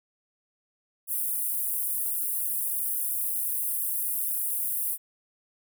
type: high-pass noise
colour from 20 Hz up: pink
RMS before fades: -29 dBFS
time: 1.07-4.98 s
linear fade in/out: 50 ms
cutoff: 9800 Hz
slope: 48 dB/octave
effects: none